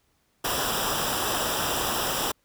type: noise with comb filter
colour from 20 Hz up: pink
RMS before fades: -27 dBFS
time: 0.44-2.32 s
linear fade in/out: 10 ms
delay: 0.46 ms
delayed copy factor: -0.75
effects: pink hiss -69 dBFS RMS until 2.44 s